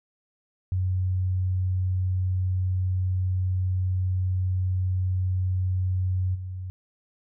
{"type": "tone with level steps", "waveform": "sine", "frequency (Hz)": 92.5, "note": "F#2", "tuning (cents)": 0, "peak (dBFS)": [-22, -31], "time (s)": [0.72, 6.7], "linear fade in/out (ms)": 0, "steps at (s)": 6.34, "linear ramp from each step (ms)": 20, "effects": []}